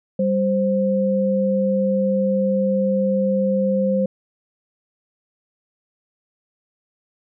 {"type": "tone pair together", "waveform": "sine", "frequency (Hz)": [196, 523.6], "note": ["G3", "C5"], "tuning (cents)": [0, 1], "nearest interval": "octave + perfect fourth", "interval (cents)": 1701, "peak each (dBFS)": -19, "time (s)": [0.19, 4.06], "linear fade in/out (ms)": 5, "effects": []}